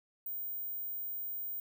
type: tone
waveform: sine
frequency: 15100 Hz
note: A#9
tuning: 21 cents sharp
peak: -36 dBFS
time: 0.26-1.6 s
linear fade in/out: 2 ms
effects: none